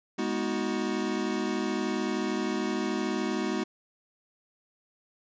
square chord, G# minor seventh, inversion none, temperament equal with one note detuned, 207.7 / 246.9 / 316.7 / 370 Hz, G#3 / B3 / D#4 / F#4, 0 / 0 / +31 / 0 cents, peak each -34 dBFS, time 0.18-3.64 s, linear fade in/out 10 ms, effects resampled to 16000 Hz

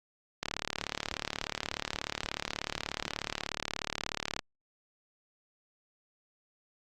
click train, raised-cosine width 0.2 ms, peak -14 dBFS, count 146, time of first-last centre 0.43-4.392 s, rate 36.6 Hz, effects Opus 48 kbps

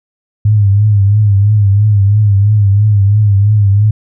sine tone with vibrato, 102.6 Hz, G#2, 21 cents flat, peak -5 dBFS, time 0.45-3.91 s, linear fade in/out 5 ms, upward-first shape triangle, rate 3 Hz, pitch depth 91 cents each way, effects none

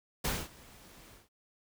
pink noise with ADSR envelope, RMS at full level -31 dBFS, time 0.24-1.29 s, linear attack 11 ms, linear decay 230 ms, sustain -24 dB, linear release 160 ms, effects none

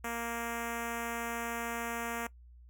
5% pulse tone with notch filter, 233.3 Hz, A#3, 2 cents sharp, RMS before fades -37 dBFS, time 0.04-2.27 s, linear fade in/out 5 ms, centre 4000 Hz, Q 0.7, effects noise-tail reverb RT60 0.1 s tail -20 dB re dry + added 60 Hz sine -52 dBFS peak until 2.69 s

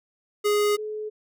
square / sine tone pair in turn, 415.3 / 427.5 Hz, G#4 / A4, 0 / -50 cents, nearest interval minor second, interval 50 cents, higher second, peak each -20 / -29 dBFS, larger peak first, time 0.44-0.77 / 0.77-1.1 s, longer neither, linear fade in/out 20 ms, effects none

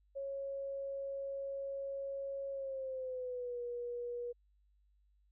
sine tone with pitch glide, 550 to 481.6 Hz, C#5 to B4, -14 to -44 cents, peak -38 dBFS, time 0.15-4.33 s, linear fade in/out 20 ms, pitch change -230 cents, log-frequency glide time 2.51-3.61 s, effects added 50 Hz sine -68 dBFS peak until 5.31 s

